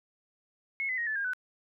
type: tone with pitch steps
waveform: sine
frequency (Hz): 2181 / 2023 / 1876.9 / 1741.1 / 1615.1 / 1498.3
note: C#7 / B6 / A#6 / A6 / G#6 / F#6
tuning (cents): -29 / +41 / +11 / -19 / -49 / +21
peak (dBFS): -29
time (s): 0.8-1.334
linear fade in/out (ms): 0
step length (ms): 89
effects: none